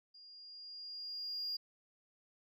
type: tone with level ramp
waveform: sine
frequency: 4829 Hz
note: D8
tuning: 47 cents sharp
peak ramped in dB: -55 to -34 dBFS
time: 0.14-1.57 s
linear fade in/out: 10 ms
effects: tanh soft clip ceiling -34 dBFS